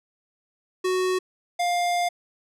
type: tone pair in turn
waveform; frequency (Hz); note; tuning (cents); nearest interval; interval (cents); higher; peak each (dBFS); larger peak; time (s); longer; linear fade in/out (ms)
square; 370 / 703.3; F#4 / F5; 0 / +12; major seventh; 1112; second; -22; neither; 0.84-1.19 / 1.59-2.09; second; 10
effects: low-pass 10000 Hz 12 dB/octave